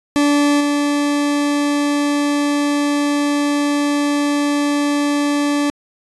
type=tone with level steps; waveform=40% pulse; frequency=289.7 Hz; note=D4; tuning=24 cents flat; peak=-11 / -14 dBFS; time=0.16-5.7 s; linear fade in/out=0 ms; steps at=0.6 s; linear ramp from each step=10 ms; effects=resampled to 24000 Hz